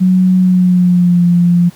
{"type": "tone with pitch glide", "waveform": "sine", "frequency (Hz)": [184.6, 174.24], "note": ["F#3", "F3"], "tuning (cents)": [-4, -4], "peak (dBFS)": -6, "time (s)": [0, 1.7], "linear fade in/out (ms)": 20, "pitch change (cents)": -100, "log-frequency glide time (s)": [0.38, 1.25], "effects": ["pink hiss -42 dBFS RMS until 1.75 s", "high-pass 80 Hz 12 dB/octave"]}